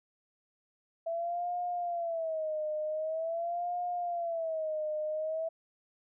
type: tone with vibrato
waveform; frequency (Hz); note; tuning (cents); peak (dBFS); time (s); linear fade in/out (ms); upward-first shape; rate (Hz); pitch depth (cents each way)
sine; 659.3; E5; 0; -31; 1.06-5.49; 10; sine; 0.45; 130
effects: none